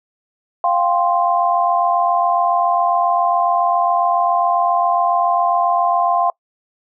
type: chord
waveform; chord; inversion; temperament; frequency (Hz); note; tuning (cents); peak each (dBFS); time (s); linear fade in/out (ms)
sine; F suspended second; none; just; 698.5 / 785.8 / 1047.7; F5 / G5 / C6; 0 / +4 / +2; -16 / -20 / -18; 0.64-6.3; 2
effects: noise-tail reverb RT60 0.1 s tail -24 dB re dry